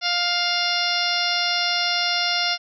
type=harmonic tone with a mistuned harmonic; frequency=703 Hz; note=F5; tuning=11 cents sharp; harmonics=1 / 2 / 3 / 4 / 5 / 6 / 7 / 8; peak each=-28 / -28 / -28 / -28 / -28 / -28 / -28 / -28 dBFS; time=0.01-2.58 s; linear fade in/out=50 ms; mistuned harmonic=8; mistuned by=-40 cents; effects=none